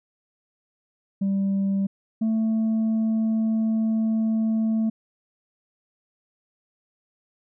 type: tone pair in turn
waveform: sine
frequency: 196 / 221.6 Hz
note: G3 / A3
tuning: 0 / +13 cents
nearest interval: major second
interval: 213 cents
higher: second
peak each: -18 / -17 dBFS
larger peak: second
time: 1.21-1.87 / 2.21-4.9 s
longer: second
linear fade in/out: 10 ms
effects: tanh soft clip ceiling -19 dBFS